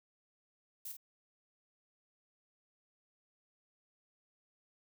violet noise with echo, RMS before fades -44 dBFS, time 0.85-0.92 s, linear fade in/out 5 ms, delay 48 ms, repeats 1, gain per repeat -6 dB, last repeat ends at 0.968 s, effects none

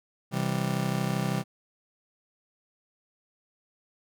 40% pulse chord, C major, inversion none, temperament just, 130.81 / 163.52 / 196.22 Hz, C3 / E3 / G3, 0 / -14 / +2 cents, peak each -30 dBFS, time 0.31-1.44 s, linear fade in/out 50 ms, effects none

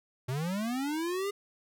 square linear sweep, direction up, 120.8 to 411.4 Hz, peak -31 dBFS, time 0.28-1.31 s, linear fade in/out 10 ms, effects none

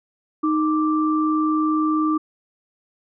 sine tone pair together, 310.5 / 1174.7 Hz, D#4 / D6, -3 / 0 cents, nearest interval octave + major seventh, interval 2303 cents, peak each -18 / -23 dBFS, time 0.43-2.18 s, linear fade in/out 10 ms, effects none

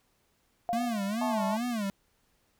sine tone with exponential decay, 703 Hz, F5, 11 cents sharp, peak -26 dBFS, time 0.69-1.48 s, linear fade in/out 0 ms, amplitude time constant 170 ms
square tone with vibrato, 220 Hz, A3, in tune, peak -30 dBFS, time 0.73-1.9 s, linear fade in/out 0 ms, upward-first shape sine, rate 2.4 Hz, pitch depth 200 cents each way
harmonic tone, 218.1 Hz, A3, 15 cents flat, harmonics 3 / 4 / 5, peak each -33 / -32 / -38 dBFS, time 1.21-1.57 s, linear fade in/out 5 ms
effects pink hiss -71 dBFS RMS until 2.59 s

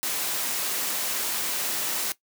white noise, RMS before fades -28 dBFS, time 0.03-2.12 s, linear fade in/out 0 ms, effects noise-tail reverb RT60 0.1 s tail -17 dB re dry + high-pass 200 Hz 12 dB/octave

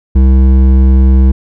sine tone with hard clipping, 65.41 Hz, C2, in tune, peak -5 dBFS, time 0.15-1.32 s, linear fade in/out 10 ms, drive 10 dB, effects none

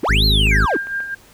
triangle linear two-way sweep, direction up then down, 188.8 to 4325 to 237.2 Hz, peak -14 dBFS, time 0.03-0.77 s, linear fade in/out 5 ms, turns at 0.25 s
harmonic tone, 52.4 Hz, G#1, 16 cents sharp, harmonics 1 / 2 / 3 / 4 / 5 / 7 / 8, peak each -15 / -21 / -25 / -27 / -29 / -32 / -33 dBFS, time 0.09-0.66 s, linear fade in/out 5 ms
click train, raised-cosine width 0.5 ms, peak -22 dBFS, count 5, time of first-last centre 0.47-1.004 s, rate 7.49 Hz
sine tone with tremolo, 1600 Hz, G6, 35 cents sharp, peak -19 dBFS, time 0.51-1.15 s, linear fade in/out 10 ms, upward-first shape sine, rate 4.9 Hz, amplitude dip 60%
effects pink hiss -48 dBFS RMS until 1.33 s

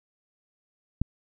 click, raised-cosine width 5 ms, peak -12 dBFS, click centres 1.016 s, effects none

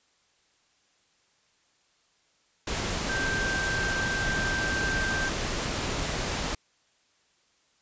sine tone in noise, 1568 Hz, G6, in tune, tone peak -28 dBFS, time 3.09-5.29 s, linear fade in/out 5 ms, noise pink, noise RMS -30 dBFS, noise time 2.67-6.55 s, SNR -1 dB, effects white hiss -67 dBFS RMS until 7.81 s + resampled to 16000 Hz

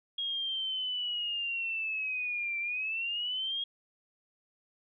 sine linear two-way sweep, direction down then up, 3285 to 2340 to 3285 Hz, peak -31 dBFS, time 0.18-3.64 s, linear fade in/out 5 ms, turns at 2.59 s, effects none

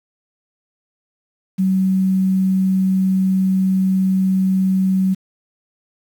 sine tone with quantisation, 189.3 Hz, F#3, 40 cents sharp, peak -13 dBFS, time 1.58-5.15 s, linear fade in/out 20 ms, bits 7, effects none

